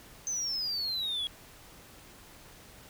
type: exponential sweep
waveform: sine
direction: down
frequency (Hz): 6272 to 3300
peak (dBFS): -28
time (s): 0.27-1.27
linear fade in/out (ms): 0
effects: tanh soft clip ceiling -29 dBFS + pink hiss -53 dBFS RMS until 2.89 s